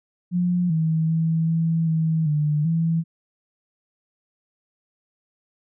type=tone with pitch steps; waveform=sine; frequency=177.4 / 160.2 / 162.4 / 163.9 / 160.5 / 149.7 / 164.4 Hz; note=F3 / E3 / E3 / E3 / E3 / D3 / E3; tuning=+27 / -49 / -26 / -10 / -46 / +33 / -4 cents; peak=-18 dBFS; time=0.31-3.04 s; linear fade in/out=50 ms; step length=390 ms; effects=none